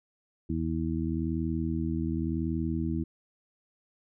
harmonic tone, 80.9 Hz, E2, 32 cents flat, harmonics 1 / 2 / 3 / 4, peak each -33 / -33 / -33 / -33 dBFS, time 0.49-3.04 s, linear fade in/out 10 ms, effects none

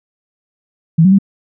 sine tone with pitch steps, 162.8 / 189.2 / 196.5 Hz, E3 / F#3 / G3, -21 / +39 / +4 cents, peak -5 dBFS, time 0.98-1.187 s, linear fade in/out 10 ms, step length 69 ms, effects none

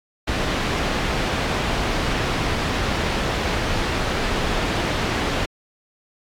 pink low-pass noise, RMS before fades -23 dBFS, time 0.27-5.46 s, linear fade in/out 10 ms, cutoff 3900 Hz, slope 12 dB/octave, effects AAC 64 kbps

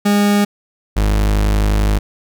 40% pulse tone pair in turn, 204.5 / 51.63 Hz, G#3 / G#1, -26 / -9 cents, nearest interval 2 octaves, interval 2383 cents, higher first, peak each -10 / -11 dBFS, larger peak first, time 0.05-0.45 / 0.96-1.99 s, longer second, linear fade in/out 10 ms, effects none

